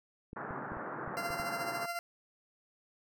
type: clicks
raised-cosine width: 3 ms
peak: -31 dBFS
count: 7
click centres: 0.331 / 0.508 / 0.72 / 0.77 / 1.077 / 1.304 / 1.399 s
type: band-pass noise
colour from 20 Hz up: white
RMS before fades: -41 dBFS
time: 0.36-1.86 s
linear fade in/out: 5 ms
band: 120 to 1600 Hz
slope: 48 dB/octave
type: tone with tremolo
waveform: 20% pulse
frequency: 690 Hz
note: F5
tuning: 21 cents flat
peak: -29 dBFS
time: 1.17-1.99 s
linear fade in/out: 0 ms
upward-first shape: sine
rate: 14 Hz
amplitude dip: 50%
effects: none